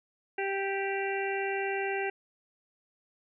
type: harmonic tone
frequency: 392 Hz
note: G4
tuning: in tune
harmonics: 1 / 2 / 4 / 5 / 6 / 7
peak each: -32 / -35 / -38 / -39 / -40 / -40 dBFS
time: 0.38-2.1 s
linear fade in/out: 5 ms
effects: none